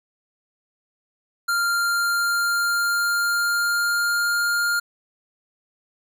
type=tone with pitch glide; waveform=square; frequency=1393 to 1407.6 Hz; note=F6 to F6; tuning=-5 to +13 cents; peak=-20 dBFS; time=1.48-4.8 s; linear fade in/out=10 ms; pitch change=+18 cents; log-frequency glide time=1.75-4.46 s; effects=none

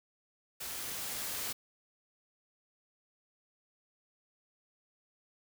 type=noise with level ramp; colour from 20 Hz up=white; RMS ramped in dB=-41 to -37 dBFS; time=0.6-1.53 s; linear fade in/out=10 ms; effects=none

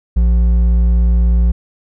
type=tone with hard clipping; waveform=triangle; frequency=58.27 Hz; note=A#1; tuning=in tune; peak=-10 dBFS; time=0.16-1.52 s; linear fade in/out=10 ms; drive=9 dB; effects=none

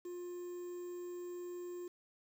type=tone with quantisation; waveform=triangle; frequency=353.8 Hz; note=F4; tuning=23 cents sharp; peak=-40 dBFS; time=0.05-1.88 s; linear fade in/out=5 ms; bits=10; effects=none

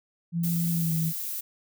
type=tone with pitch glide; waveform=sine; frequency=169.2 to 162.21 Hz; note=E3 to E3; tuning=+45 to -28 cents; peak=-24 dBFS; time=0.32-1.13 s; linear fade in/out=50 ms; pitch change=-73 cents; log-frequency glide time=0.73-0.95 s
type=noise; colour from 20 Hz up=violet; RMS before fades=-33 dBFS; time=0.43-1.41 s; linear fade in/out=10 ms
effects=none

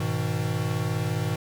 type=chord; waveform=square; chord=G# minor; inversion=none; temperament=equal with one note detuned; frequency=103.83 / 123.47 / 158.56 Hz; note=G#2 / B2 / D#3; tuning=0 / 0 / +33 cents; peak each=-30 dBFS; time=0-1.36 s; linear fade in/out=5 ms; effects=none

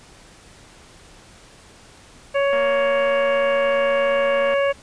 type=harmonic tone; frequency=558 Hz; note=C#5; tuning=11 cents sharp; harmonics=1 / 2 / 3 / 4 / 5; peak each=-17 / -27 / -28 / -30 / -32 dBFS; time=2.34-4.73 s; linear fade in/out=20 ms
type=click train; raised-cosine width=0.5 ms; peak=-18 dBFS; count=469; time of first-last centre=2.53-4.539 s; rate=233 Hz
effects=pink hiss -47 dBFS RMS until 4.82 s + resampled to 22050 Hz

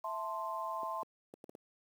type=chord; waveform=sine; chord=A minor; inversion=second; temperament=equal; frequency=659.3 / 880 / 1046.5 Hz; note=E5 / A5 / C6; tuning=0 / 0 / 0 cents; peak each=-42 / -42 / -38 dBFS; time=0.04-1.03 s; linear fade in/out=5 ms
type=clicks; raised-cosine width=2 ms; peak=-32 dBFS; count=6; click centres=0.832 / 1.03 / 1.339 / 1.441 / 1.494 / 1.551 s
effects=high-pass 300 Hz 12 dB/octave + 10-bit

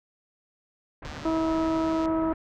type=low-pass noise; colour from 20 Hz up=pink; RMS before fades=-39 dBFS; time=1.02-2.34 s; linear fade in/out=5 ms; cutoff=1900 Hz; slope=24 dB/octave
type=click train; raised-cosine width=0.2 ms; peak=-26 dBFS; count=153; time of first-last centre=1.05-2.057 s; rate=151 Hz
type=harmonic tone; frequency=322.7 Hz; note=E4; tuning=37 cents flat; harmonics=1 / 2 / 3 / 4; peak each=-24 / -30 / -34 / -36 dBFS; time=1.25-2.33 s; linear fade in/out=5 ms
effects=none

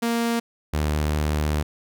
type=tone pair in turn; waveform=sawtooth; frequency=233.1 / 75.49 Hz; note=A#3 / D2; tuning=0 / +48 cents; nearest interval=octave + minor sixth; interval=1952 cents; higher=first; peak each=-17 dBFS; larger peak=neither; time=0.02-0.4 / 0.73-1.63 s; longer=second; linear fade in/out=10 ms; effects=none

